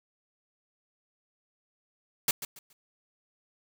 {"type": "noise with echo", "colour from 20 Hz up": "white", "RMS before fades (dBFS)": -25, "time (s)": [2.28, 2.31], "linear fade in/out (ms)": 2, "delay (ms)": 140, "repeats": 3, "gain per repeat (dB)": -12, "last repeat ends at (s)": 2.73, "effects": []}